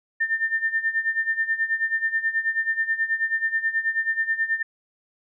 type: tone with tremolo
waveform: sine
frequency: 1800 Hz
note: A6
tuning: 39 cents sharp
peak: -18 dBFS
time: 0.2-4.63 s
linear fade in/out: 10 ms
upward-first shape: sine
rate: 9.3 Hz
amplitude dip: 80%
effects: none